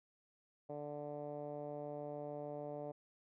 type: tone with low-pass filter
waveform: 10% pulse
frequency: 146.83 Hz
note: D3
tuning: in tune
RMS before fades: -45 dBFS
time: 0.69-2.92 s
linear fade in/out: 10 ms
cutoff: 620 Hz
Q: 2.8
effects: none